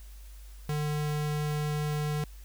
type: tone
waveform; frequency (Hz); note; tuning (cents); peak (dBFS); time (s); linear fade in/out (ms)
square; 149.6; D3; +32; -29; 0.69-2.24; 2
effects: added 50 Hz sine -44 dBFS peak until 2.44 s + white hiss -58 dBFS RMS until 2.44 s